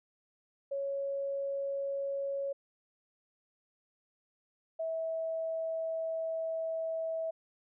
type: tone pair in turn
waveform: sine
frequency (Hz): 554.4 / 650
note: C#5 / E5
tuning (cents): 0 / -24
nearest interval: minor third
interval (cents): 276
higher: second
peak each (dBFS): -32 / -32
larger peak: neither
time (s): 0.71-2.53 / 4.79-7.31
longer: second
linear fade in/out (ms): 10
effects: none